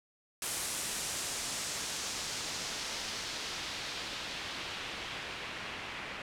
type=noise with low-pass filter sweep; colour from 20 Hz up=white; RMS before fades=-39 dBFS; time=0.42-6.22 s; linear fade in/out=2 ms; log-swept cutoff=10000 to 2300 Hz; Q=1.2; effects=none